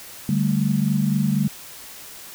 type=chord; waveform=sine; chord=D suspended fourth; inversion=none; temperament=equal; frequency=146.83 / 196 / 220 Hz; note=D3 / G3 / A3; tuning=0 / 0 / 0 cents; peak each=-22 / -21 / -23 dBFS; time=0.29-1.48 s; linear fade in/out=2 ms; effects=white hiss -40 dBFS RMS until 2.34 s